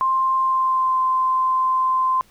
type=tone with pitch glide; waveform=sine; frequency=1052 to 1038.1 Hz; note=C6 to C6; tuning=+9 to -14 cents; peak=-16 dBFS; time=0.01-2.21 s; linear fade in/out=0 ms; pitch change=-23 cents; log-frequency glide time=0.36-0.99 s; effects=pink hiss -55 dBFS RMS until 2.3 s